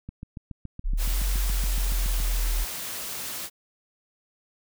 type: click train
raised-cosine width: 5 ms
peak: -24 dBFS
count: 16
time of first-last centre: 0.09-2.203 s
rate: 7.1 Hz
type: exponential two-way sweep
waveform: sine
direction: up then down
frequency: 32.46 to 46.21 to 39.25 Hz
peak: -22 dBFS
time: 0.84-2.65 s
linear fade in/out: 20 ms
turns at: 1.21 s
type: noise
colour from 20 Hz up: white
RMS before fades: -34 dBFS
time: 0.97-3.5 s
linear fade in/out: 50 ms
effects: none